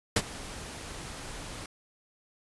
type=noise with ADSR envelope; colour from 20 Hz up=pink; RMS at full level=-22 dBFS; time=0.16-1.66 s; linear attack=5 ms; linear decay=47 ms; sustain=-19 dB; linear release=3 ms; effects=resampled to 24000 Hz